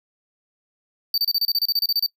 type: tone bursts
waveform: square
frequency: 4605 Hz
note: D8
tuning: 35 cents flat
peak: -18 dBFS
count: 14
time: 1.14-2.063 s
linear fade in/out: 2 ms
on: 39 ms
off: 29 ms
effects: noise-tail reverb RT60 0.1 s tail -22 dB re dry